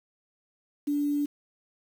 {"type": "tone with quantisation", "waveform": "sine", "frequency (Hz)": 290.1, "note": "D4", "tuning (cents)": -21, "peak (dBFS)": -24, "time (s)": [0.87, 1.26], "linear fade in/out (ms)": 10, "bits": 8, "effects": []}